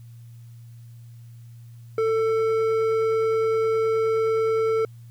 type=tone with hard clipping; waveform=sine; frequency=445.2 Hz; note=A4; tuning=20 cents sharp; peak=-21 dBFS; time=1.98-4.85 s; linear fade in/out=2 ms; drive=8 dB; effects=added 117 Hz sine -41 dBFS peak until 5.1 s + white hiss -63 dBFS RMS until 5.1 s